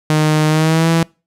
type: tone with pitch glide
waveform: sawtooth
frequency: 154.1 to 165.16 Hz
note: D#3 to E3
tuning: -16 to +4 cents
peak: -7 dBFS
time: 0.1-1.03 s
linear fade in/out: 0 ms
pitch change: +120 cents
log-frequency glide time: 0.48-0.89 s
effects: noise-tail reverb RT60 0.3 s tail -25 dB re dry + low-pass 11000 Hz 12 dB/octave